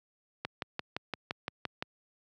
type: click train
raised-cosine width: 0.3 ms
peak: -17 dBFS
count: 9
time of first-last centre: 0.45-1.825 s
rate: 5.82 Hz
effects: high-pass 100 Hz 12 dB/octave